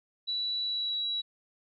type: tone with pitch glide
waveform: sine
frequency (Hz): 3939 to 3901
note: B7 to B7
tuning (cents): -5 to -22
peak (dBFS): -29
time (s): 0.27-1.22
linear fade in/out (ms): 20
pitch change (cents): -17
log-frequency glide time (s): 0.62-0.96
effects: none